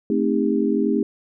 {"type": "chord", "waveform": "sine", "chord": "A half-diminished seventh", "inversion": "none", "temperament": "equal with one note detuned", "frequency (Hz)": [220, 261.6, 311.1, 401.9], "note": ["A3", "C4", "Eb4", "G4"], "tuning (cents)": [0, 0, 0, 43], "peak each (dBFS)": [-22, -23, -23, -23], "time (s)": [0.1, 1.03], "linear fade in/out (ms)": 2, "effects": []}